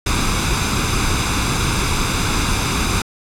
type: noise with comb filter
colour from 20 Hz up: pink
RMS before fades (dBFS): -18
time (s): 0.06-3.02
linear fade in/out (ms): 5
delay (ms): 0.81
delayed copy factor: +0.6
effects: low-pass 9000 Hz 12 dB/octave